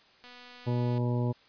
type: click train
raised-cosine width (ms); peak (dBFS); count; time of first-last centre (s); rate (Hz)
0.2; -33; 183; 0.24-0.98; 246
type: harmonic tone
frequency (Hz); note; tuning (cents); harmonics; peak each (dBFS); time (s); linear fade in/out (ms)
121.7; B2; -25; 1 / 2 / 3 / 4 / 5 / 7 / 8; -27 / -33 / -37 / -39 / -41 / -44 / -45; 0.66-1.33; 20
effects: white hiss -60 dBFS RMS until 1.48 s + resampled to 11025 Hz